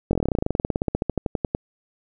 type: slowing click train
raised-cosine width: 2 ms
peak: -8 dBFS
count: 29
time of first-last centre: 0.11-1.549 s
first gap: 21 ms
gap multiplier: 1.06
effects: none